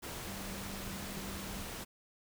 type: tone in noise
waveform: sine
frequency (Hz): 196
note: G3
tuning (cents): 0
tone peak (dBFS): -45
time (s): 0.26-1.65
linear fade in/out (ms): 20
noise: pink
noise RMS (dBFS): -43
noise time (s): 0.02-1.85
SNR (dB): -5
effects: none